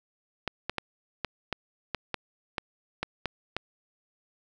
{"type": "clicks", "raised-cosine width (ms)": 0.3, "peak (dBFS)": -13, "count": 11, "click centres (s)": [0.477, 0.696, 0.783, 1.247, 1.527, 1.947, 2.143, 2.582, 3.03, 3.257, 3.566], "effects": []}